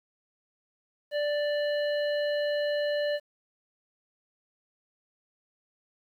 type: harmonic tone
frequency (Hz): 587.3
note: D5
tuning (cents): 0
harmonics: 1 / 3 / 5 / 7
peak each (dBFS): -26 / -36 / -40 / -43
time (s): 1.11-3.2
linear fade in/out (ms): 50
effects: 10-bit